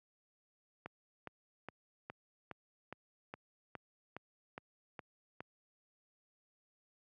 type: click train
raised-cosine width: 0.5 ms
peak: -29 dBFS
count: 12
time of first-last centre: 0.86-5.405 s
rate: 2.42 Hz
effects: high-pass 100 Hz 12 dB/octave